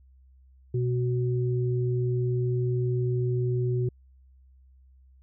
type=tone pair together; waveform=sine; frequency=123.65 / 370.3 Hz; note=B2 / F#4; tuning=+3 / +1 cents; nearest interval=octave + perfect fifth; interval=1898 cents; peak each=-24 / -30 dBFS; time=0.74-3.89 s; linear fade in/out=5 ms; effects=added 65 Hz sine -53 dBFS peak until 5.22 s